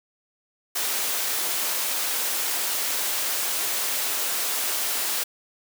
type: high-pass noise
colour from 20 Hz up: white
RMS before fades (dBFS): -26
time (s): 0.75-5.24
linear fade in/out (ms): 10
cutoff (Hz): 370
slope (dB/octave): 12
effects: none